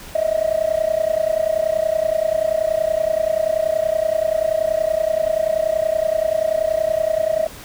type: tone with amplitude modulation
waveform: sine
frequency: 636 Hz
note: D#5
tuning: 38 cents sharp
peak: -11 dBFS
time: 0.15-7.47 s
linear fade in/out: 5 ms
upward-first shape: sine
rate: 30.5 Hz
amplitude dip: 95%
effects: tanh soft clip ceiling -10 dBFS + pink hiss -38 dBFS RMS until 7.64 s